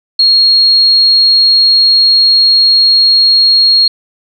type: tone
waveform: sine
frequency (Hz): 4280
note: C8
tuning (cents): +38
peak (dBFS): -4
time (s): 0.19-3.88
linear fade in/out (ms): 5
effects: none